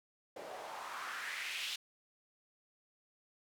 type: noise with band-pass filter sweep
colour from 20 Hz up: white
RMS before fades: -43 dBFS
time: 0.36-1.76 s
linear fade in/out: 5 ms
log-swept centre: 510 to 3300 Hz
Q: 2.7
effects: none